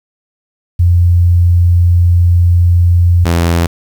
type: tone pair in turn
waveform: sine / sawtooth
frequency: 87.31 / 84.78 Hz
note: F2 / E2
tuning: 0 / +49 cents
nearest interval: minor second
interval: 51 cents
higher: first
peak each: -5 dBFS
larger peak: neither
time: 0.79-3.25 / 3.25-3.67 s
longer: first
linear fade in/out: 10 ms
effects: 7-bit